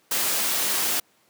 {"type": "noise", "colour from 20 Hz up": "white", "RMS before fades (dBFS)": -24, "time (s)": [0.11, 1], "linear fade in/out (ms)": 5, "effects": ["pink hiss -62 dBFS RMS until 1.29 s", "high-pass 200 Hz 12 dB/octave"]}